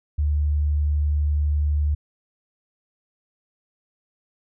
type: tone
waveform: sine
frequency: 74 Hz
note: D2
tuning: 14 cents sharp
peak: -18 dBFS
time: 0.18-1.95 s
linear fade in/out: 10 ms
effects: none